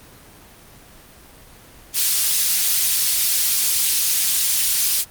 pink high-pass noise, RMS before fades -18 dBFS, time 1.93-5.05 s, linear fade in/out 50 ms, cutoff 4600 Hz, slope 12 dB/octave, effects pink hiss -45 dBFS RMS until 5.1 s + Opus 24 kbps

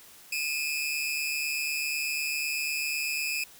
sawtooth tone pair together, 2446 / 2594 Hz, D#7 / E7, -30 / -28 cents, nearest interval minor second, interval 102 cents, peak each -28 dBFS, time 0.32-3.44 s, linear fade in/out 5 ms, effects white hiss -52 dBFS RMS until 3.59 s

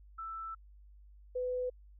sine tone pair in turn, 1325 / 501.2 Hz, E6 / B4, +9 / +25 cents, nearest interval octave + perfect fourth, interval 1684 cents, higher first, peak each -39 / -32 dBFS, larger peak second, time 0.18-0.55 / 1.35-1.7 s, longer first, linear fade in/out 10 ms, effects added 50 Hz sine -54 dBFS peak until 1.99 s

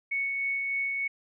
sine tone with tremolo, 2217 Hz, C#7, in tune, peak -26 dBFS, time 0.11-1.08 s, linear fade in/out 10 ms, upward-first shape sine, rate 3.3 Hz, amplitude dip 25%, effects none

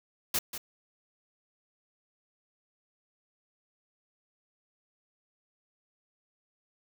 white noise with echo, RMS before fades -28 dBFS, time 0.34-0.39 s, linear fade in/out 5 ms, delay 190 ms, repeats 1, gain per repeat -10 dB, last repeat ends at 0.58 s, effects none

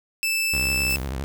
sawtooth tone, 2637 Hz, E7, in tune, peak -18 dBFS, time 0.23-0.96 s, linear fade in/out 0 ms
sawtooth tone with vibrato, 66.6 Hz, C2, 31 cents sharp, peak -23 dBFS, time 0.53-1.24 s, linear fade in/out 0 ms, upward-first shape sine, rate 12 Hz, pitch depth 170 cents each way
violet noise with exponential decay, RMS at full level -29 dBFS, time 0.9-1.17 s, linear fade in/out 0 ms, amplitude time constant 57 ms
effects none

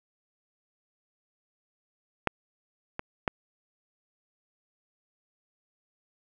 clicks, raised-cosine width 0.5 ms, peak -8 / -17 / -10 dBFS, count 3, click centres 2.273 / 2.994 / 3.278 s, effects none

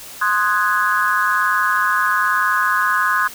sine chord, Ab dominant seventh, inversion first, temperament equal, 1046.5 / 1244.5 / 1480 / 1661.2 Hz, C6 / Eb6 / Gb6 / Ab6, 0 / 0 / 0 / 0 cents, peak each -20 dBFS, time 0.21-3.28 s, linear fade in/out 10 ms, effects white hiss -36 dBFS RMS until 3.34 s

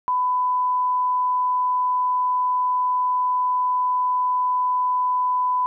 sine tone, 1000 Hz, B5, 21 cents sharp, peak -18 dBFS, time 0.08-5.66 s, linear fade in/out 0 ms, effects none

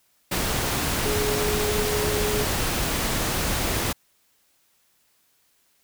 sine tone in noise, 420.1 Hz, G#4, 20 cents sharp, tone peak -25 dBFS, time 1.05-2.45 s, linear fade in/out 10 ms, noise pink, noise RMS -25 dBFS, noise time 0.31-3.93 s, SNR -3 dB, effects white hiss -65 dBFS RMS until 5.83 s

